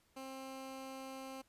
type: tone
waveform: 15% pulse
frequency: 265.4 Hz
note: C4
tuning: 25 cents sharp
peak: -39 dBFS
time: 0.16-1.42 s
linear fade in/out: 10 ms
effects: pink hiss -73 dBFS RMS until 1.48 s + resampled to 32000 Hz